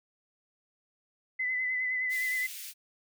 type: tone with vibrato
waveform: sine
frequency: 2018 Hz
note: B6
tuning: 37 cents sharp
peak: -28 dBFS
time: 1.39-2.47 s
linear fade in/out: 10 ms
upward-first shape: sine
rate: 9.7 Hz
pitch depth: 31 cents each way
type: high-pass noise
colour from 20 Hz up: white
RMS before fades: -42 dBFS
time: 2.09-2.74 s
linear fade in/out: 50 ms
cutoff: 2000 Hz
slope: 24 dB/octave
effects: none